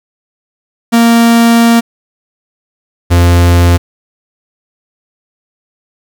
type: tone pair in turn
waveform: 45% pulse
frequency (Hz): 232.3 / 86.85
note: A#3 / F2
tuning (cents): -6 / -9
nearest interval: octave + perfect fourth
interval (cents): 1703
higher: first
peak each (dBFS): -4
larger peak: neither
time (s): 0.92-1.81 / 3.1-3.78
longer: first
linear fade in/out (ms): 20
effects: 7-bit